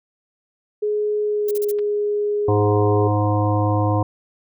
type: tone with pitch glide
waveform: sine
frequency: 420 to 414.7 Hz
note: G#4 to G#4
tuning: +19 to -3 cents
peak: -18 dBFS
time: 0.82-3.08 s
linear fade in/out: 10 ms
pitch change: -22 cents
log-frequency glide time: 1.23-1.63 s
type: noise bursts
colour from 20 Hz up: violet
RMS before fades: -31 dBFS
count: 4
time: 1.48-1.716 s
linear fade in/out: 5 ms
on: 32 ms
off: 36 ms
type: clicks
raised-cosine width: 0.3 ms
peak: -27 dBFS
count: 2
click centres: 1.787 / 1.792 s
type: harmonic tone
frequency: 104.2 Hz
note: G#2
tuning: 6 cents sharp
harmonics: 1 / 3 / 5 / 7 / 9 / 10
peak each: -18 / -23 / -25 / -26 / -28 / -28 dBFS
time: 2.48-4.03 s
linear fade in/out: 5 ms
effects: none